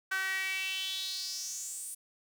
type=tone with high-pass filter sweep; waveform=sawtooth; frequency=380.8 Hz; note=F#4; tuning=50 cents sharp; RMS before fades=-36 dBFS; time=0.11-1.95 s; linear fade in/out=10 ms; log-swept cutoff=1500 to 9700 Hz; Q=5.2; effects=none